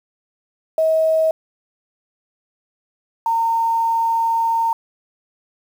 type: tone pair in turn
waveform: sine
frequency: 639 / 914.2 Hz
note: D#5 / A#5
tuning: +46 / -34 cents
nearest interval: tritone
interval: 620 cents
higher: second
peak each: -13 / -15 dBFS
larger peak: first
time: 0.78-1.31 / 3.26-4.73 s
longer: second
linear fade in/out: 2 ms
effects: 7-bit